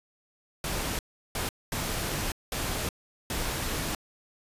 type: noise bursts at uneven times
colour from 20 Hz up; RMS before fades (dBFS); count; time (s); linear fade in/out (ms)
pink; -31; 5; 0.64-0.99 / 1.35-1.49 / 1.72-2.32 / 2.52-2.89 / 3.3-3.95; 2
effects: resampled to 32000 Hz